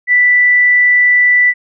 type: tone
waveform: sine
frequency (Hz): 1975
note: B6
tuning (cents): 0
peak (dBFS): -6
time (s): 0.07-1.54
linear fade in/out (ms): 50
effects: none